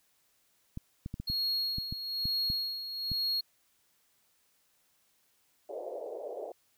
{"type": "clicks", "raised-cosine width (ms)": 5, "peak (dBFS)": -25, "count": 10, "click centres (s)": [0.774, 1.061, 1.141, 1.2, 1.3, 1.784, 1.925, 2.255, 2.501, 3.117]}
{"type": "tone with tremolo", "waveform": "triangle", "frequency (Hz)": 4300, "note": "C8", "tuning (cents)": 47, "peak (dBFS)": -27, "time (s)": [1.27, 3.41], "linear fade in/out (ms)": 10, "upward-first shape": "sine", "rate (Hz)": 1.1, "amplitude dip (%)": 65}
{"type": "band-pass noise", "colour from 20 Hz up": "pink", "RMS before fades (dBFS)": -40, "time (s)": [5.69, 6.52], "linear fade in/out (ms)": 5, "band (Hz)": [410, 680], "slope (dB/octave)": 48}
{"effects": ["white hiss -71 dBFS RMS until 6.77 s"]}